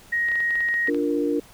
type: tone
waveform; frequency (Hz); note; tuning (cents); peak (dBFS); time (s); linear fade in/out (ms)
sine; 1881; A#6; +15; -20; 0.12-0.9; 10
type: clicks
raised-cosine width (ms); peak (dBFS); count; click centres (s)
0.3; -22; 11; 0.286 / 0.317 / 0.356 / 0.404 / 0.507 / 0.555 / 0.606 / 0.687 / 0.741 / 0.874 / 0.946
type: chord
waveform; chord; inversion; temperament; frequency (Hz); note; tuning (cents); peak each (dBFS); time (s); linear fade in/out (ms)
sine; Bb major; first; equal; 293.7 / 349.2 / 466.2; D4 / F4 / Bb4; 0 / 0 / 0; -23 / -27 / -25; 0.88-1.4; 5
effects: pink hiss -50 dBFS RMS until 1.53 s